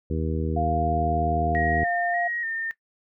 harmonic tone, 79.7 Hz, D#2, 42 cents sharp, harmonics 1 / 2 / 3 / 4 / 5 / 6, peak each -27 / -30 / -32 / -33 / -34 / -35 dBFS, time 0.1-1.84 s, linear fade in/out 5 ms
sine tone, 698.5 Hz, F5, in tune, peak -24 dBFS, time 0.56-2.28 s, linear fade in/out 10 ms
sine tone with vibrato, 1852 Hz, A#6, 12 cents flat, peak -27 dBFS, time 1.55-2.71 s, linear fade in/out 0 ms, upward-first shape square, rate 1.7 Hz, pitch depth 36 cents each way
effects noise-tail reverb RT60 0.1 s tail -17 dB re dry

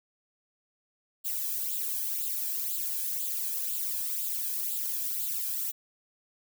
violet noise with flanger, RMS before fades -32 dBFS, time 1.24-5.72 s, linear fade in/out 20 ms, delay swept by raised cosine 0.25 to 1.25 ms, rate 2 Hz, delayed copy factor +0.75, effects none

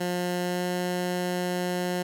15% pulse tone with pitch glide, 178.1 to 179.24 Hz, F3 to F3, +34 to +45 cents, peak -20 dBFS, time 0-2.03 s, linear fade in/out 10 ms, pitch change +11 cents, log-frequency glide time 0.42-0.65 s, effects none

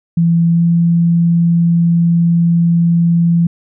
sine tone with pitch glide, 168.1 to 169.46 Hz, E3 to E3, +34 to +48 cents, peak -8 dBFS, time 0.17-3.47 s, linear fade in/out 5 ms, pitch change +14 cents, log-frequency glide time 0.52-0.61 s, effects none

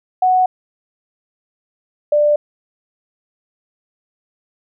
sine tone pair in turn, 740 / 592.3 Hz, F#5 / D5, 0 / +15 cents, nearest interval major third, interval 385 cents, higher first, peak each -10 dBFS, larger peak neither, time 0.22-0.46 / 2.12-2.36 s, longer neither, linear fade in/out 5 ms, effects none

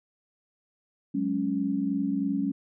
sine chord, F# suspended second, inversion none, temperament just, 185 / 208.1 / 277.5 Hz, F#3 / G#3 / C#4, 0 / +4 / +2 cents, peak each -32 / -30 / -27 dBFS, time 1.14-2.52 s, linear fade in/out 10 ms, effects none

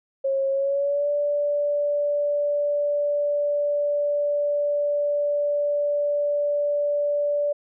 sine tone with pitch glide, 543 to 582 Hz, C#5 to D5, -36 to -16 cents, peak -20 dBFS, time 0.24-7.53 s, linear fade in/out 10 ms, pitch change +120 cents, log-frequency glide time 0.5-1.09 s, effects none

